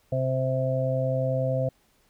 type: harmonic tone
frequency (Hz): 130.81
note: C3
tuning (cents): 0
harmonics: 1 / 2 / 4 / 5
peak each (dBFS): -26 / -36 / -27 / -30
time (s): 0.12-1.69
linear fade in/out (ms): 5
effects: pink hiss -65 dBFS RMS until 2.09 s